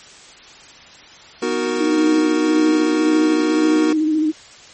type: chord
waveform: square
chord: B major seventh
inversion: none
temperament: equal with one note detuned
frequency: 246.9 / 312.2 / 370 / 466.2 Hz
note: B3 / D#4 / F#4 / A#4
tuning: 0 / +6 / 0 / 0 cents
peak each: -26 / -27 / -23 / -24 dBFS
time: 1.42-3.93 s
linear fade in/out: 5 ms
type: tone with vibrato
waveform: sine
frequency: 310.3 Hz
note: D#4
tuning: 5 cents flat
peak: -14 dBFS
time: 1.79-4.32 s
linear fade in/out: 20 ms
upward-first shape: square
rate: 14 Hz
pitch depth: 31 cents each way
effects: white hiss -42 dBFS RMS until 4.73 s + MP3 32 kbps